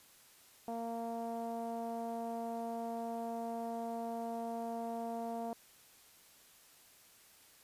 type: tone with low-pass filter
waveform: sawtooth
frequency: 230.9 Hz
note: A#3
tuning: 16 cents flat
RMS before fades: -40 dBFS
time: 0.68-5.53 s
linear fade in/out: 0 ms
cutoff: 770 Hz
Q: 5.4
effects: white hiss -62 dBFS RMS until 7.63 s + resampled to 32000 Hz